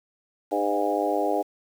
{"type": "harmonic tone with a mistuned harmonic", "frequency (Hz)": 102, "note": "G#2", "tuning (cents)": -31, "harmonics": [3, 4, 5, 6, 7, 8], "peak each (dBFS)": [-29, -29, -29, -29, -29, -29], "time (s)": [0.51, 1.43], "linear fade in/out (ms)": 20, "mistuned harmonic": 7, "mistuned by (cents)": -15, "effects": ["8-bit"]}